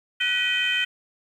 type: tone cluster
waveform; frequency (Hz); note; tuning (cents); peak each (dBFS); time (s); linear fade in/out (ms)
sine; 1491 / 1927 / 2431 / 2517 / 3096; F#6 / B6 / D#7 / D#7 / G7; +13 / -43 / -41 / +19 / -22; -28 / -26 / -31 / -26 / -24; 0.2-0.85; 10
effects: tanh soft clip ceiling -14 dBFS + 9-bit